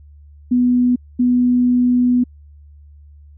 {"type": "tone bursts at uneven times", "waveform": "sine", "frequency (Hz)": 246.9, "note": "B3", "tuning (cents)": 0, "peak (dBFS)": -11, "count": 2, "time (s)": [[0.51, 0.96], [1.19, 2.24]], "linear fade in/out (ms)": 10, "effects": ["added 73 Hz sine -40 dBFS peak until 3.37 s"]}